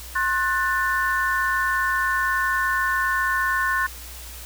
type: chord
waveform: sine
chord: F# diminished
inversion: second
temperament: just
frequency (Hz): 1065.6 / 1480 / 1776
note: C6 / F#6 / A6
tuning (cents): +31 / 0 / +16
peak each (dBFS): -24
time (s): 0.15-3.87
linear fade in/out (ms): 10
effects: added 60 Hz sine -39 dBFS peak until 4.45 s + white hiss -40 dBFS RMS until 4.45 s